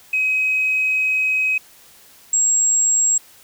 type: tone pair in turn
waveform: sine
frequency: 2535 / 7596 Hz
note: D#7 / A#8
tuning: +32 / +32 cents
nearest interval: octave + perfect fifth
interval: 1900 cents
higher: second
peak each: -15 / -12 dBFS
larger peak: second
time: 0.13-1.58 / 2.33-3.18 s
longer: first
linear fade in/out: 5 ms
effects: tanh soft clip ceiling -11 dBFS + white hiss -48 dBFS RMS until 3.43 s